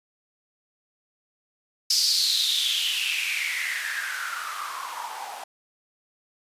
blue noise with band-pass filter sweep, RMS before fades -27 dBFS, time 1.9-5.44 s, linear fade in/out 5 ms, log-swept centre 5100 to 760 Hz, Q 7.2, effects resampled to 32000 Hz

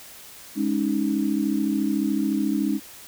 sine chord, Ab suspended fourth, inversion none, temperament equal, 207.7 / 277.2 / 311.1 Hz, Ab3 / Db4 / Eb4, 0 / 0 / 0 cents, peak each -25 dBFS, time 0.55-2.8 s, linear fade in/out 50 ms, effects white hiss -44 dBFS RMS until 3.07 s

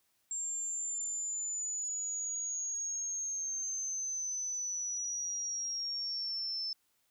sine linear sweep, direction down, 7420 to 5274 Hz, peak -34 dBFS, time 0.31-6.73 s, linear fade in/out 2 ms, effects white hiss -75 dBFS RMS until 7.1 s

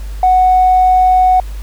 triangle tone with tanh clipping, 740 Hz, F#5, in tune, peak -6 dBFS, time 0.23-1.4 s, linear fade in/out 2 ms, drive 4 dB, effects added 50 Hz sine -21 dBFS peak until 1.62 s + pink hiss -40 dBFS RMS until 1.62 s

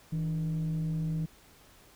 sine tone with frequency modulation, 160.2 Hz, E3, 49 cents flat, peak -27 dBFS, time 0.12-1.26 s, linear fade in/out 10 ms, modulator 135 Hz, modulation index 0.33, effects tanh soft clip ceiling -26 dBFS + pink hiss -58 dBFS RMS until 1.95 s

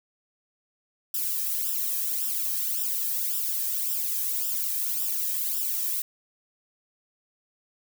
violet noise with flanger, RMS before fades -28 dBFS, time 1.14-6.02 s, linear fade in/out 2 ms, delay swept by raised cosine 0.46 to 1.45 ms, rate 1.8 Hz, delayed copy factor -0.8, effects none

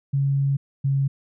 sine tone pair in turn, 138.59 / 137.39 Hz, C#3 / C#3, 0 / -15 cents, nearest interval unison, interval 15 cents, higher first, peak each -18 dBFS, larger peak neither, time 0.13-0.57 / 0.84-1.08 s, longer first, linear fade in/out 10 ms, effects none

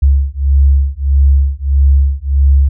sine beating tone pair, 68.3 / 69.9 Hz, C#2 / C#2, -25 / +15 cents, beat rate 1.6 Hz, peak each -10 dBFS, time 0.02-2.69 s, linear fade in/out 10 ms, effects none

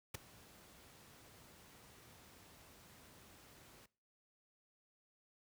pink noise with ADSR envelope, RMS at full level -39 dBFS, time 0.14-3.86 s, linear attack 9 ms, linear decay 8 ms, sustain -22 dB, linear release 5 ms, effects noise-tail reverb RT60 0.4 s tail -21 dB re dry + high-pass 60 Hz 12 dB/octave

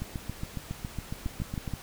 two click trains, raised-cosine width 5 ms, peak -21 / -19 dBFS, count 13 / 4, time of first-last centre 0.02-1.677 / 1.26-1.737 s, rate 7.24 / 6.29 Hz, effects pink hiss -46 dBFS RMS until 1.82 s

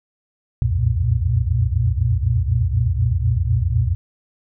sine tone cluster, 64 / 84 / 91.9 / 115.5 / 119.6 Hz, C2 / E2 / F#2 / A#2 / A#2, -38 / +33 / -11 / -16 / +45 cents, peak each -22 dBFS, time 0.62-3.95 s, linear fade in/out 0 ms, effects none

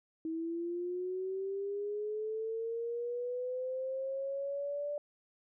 sine linear sweep, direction up, 320 to 587.3 Hz, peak -34 dBFS, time 0.25-4.98 s, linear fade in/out 2 ms, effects none

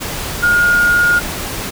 sine tone in noise, 1427 Hz, F6, 37 cents sharp, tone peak -9 dBFS, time 0.42-1.2 s, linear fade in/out 20 ms, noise pink, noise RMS -23 dBFS, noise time 0-1.71 s, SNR +11 dB, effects none

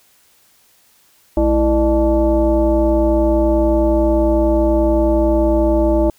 sine tone with frequency modulation, 329.6 Hz, E4, in tune, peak -11 dBFS, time 1.37-6.1 s, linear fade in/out 2 ms, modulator 272 Hz, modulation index 1.3, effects white hiss -54 dBFS RMS until 6.18 s

